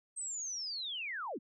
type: linear sweep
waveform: sine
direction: down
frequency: 8372 to 164.81 Hz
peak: -37 dBFS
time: 0.16-1.39 s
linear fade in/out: 20 ms
effects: none